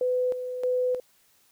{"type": "tone with tremolo", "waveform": "sine", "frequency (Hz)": 502, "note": "B4", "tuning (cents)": 28, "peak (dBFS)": -22, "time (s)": [0.01, 1], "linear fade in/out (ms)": 2, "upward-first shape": "square", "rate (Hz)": 1.6, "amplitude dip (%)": 60, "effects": ["white hiss -63 dBFS RMS until 1.51 s"]}